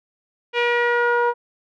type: tone with low-pass filter sweep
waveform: sawtooth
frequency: 478.9 Hz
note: A#4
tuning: 47 cents sharp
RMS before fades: -19 dBFS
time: 0.53-1.34 s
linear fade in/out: 50 ms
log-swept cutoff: 2700 to 1100 Hz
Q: 3.1
effects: none